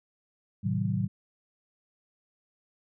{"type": "chord", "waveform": "sine", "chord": "A diminished seventh", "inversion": "none", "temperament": "just", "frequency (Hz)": [110, 132, 158.4, 190.08], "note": ["A2", "C3", "Eb3", "Gb3"], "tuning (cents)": [0, 16, 31, 47], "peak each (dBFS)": [-30, -33, -33, -30], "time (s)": [0.63, 1.08], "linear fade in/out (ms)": 20, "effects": []}